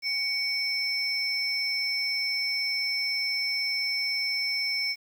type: tone pair together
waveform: sine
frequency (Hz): 2241 / 5325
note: C#7 / E8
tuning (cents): +18 / +17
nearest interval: octave + minor third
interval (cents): 1499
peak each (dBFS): -28 / -27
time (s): 0.02-4.96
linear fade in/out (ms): 50
effects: tanh soft clip ceiling -20 dBFS + 9-bit